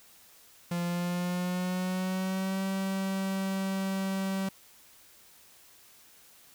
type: tone with pitch glide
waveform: 45% pulse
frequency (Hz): 173.5 to 192.51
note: F3 to G3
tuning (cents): -11 to -31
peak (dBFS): -29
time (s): 0.71-4.49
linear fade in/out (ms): 5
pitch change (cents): +180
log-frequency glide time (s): 0.84-2.64
effects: white hiss -57 dBFS RMS until 6.54 s